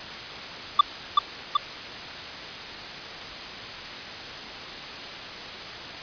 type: tone with echo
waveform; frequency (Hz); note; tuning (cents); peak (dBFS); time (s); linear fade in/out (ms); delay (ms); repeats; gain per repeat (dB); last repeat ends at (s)
square; 1174; D6; -1; -11; 0.79-0.81; 5; 380; 2; -3; 1.57
effects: white hiss -36 dBFS RMS until 6.02 s + resampled to 11025 Hz

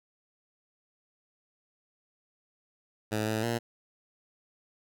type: tone with pitch steps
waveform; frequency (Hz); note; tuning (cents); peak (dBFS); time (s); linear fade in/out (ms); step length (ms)
10% pulse; 107.8 / 109.6 / 117.1; A2 / A2 / A#2; -35 / -6 / +8; -20; 3.11-3.59; 20; 160
effects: none

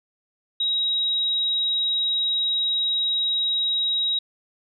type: tone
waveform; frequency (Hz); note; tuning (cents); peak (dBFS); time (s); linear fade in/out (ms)
sine; 3820; A#7; +42; -20; 0.6-4.19; 5
effects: none

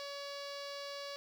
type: tone with low-pass filter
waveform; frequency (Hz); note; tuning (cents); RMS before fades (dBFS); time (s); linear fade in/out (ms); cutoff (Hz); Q
sawtooth; 565; C#5; +33; -44; 0-1.16; 0; 4700; 3.8
effects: 10-bit

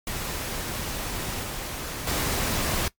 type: noise with level steps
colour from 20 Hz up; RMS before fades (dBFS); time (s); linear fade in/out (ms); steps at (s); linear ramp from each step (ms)
pink; -31 / -33 / -26; 0.07-2.88; 2; 1.43 / 2.07; 2
effects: noise-tail reverb RT60 0.1 s tail -19 dB re dry + MP3 96 kbps

